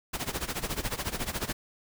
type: noise with tremolo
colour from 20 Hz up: pink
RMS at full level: -30 dBFS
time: 0.13-1.53 s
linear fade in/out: 10 ms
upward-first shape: sine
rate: 14 Hz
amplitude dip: 85%
effects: none